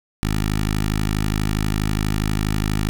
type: tone with notch filter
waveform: 10% pulse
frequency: 52.3 Hz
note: G#1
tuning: 13 cents sharp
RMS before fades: -21 dBFS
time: 0.23-2.89 s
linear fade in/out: 0 ms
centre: 560 Hz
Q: 0.68
effects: none